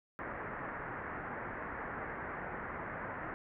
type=low-pass noise; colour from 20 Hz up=white; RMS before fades=-42 dBFS; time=0.19-3.34 s; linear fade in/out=0 ms; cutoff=1900 Hz; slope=48 dB/octave; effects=none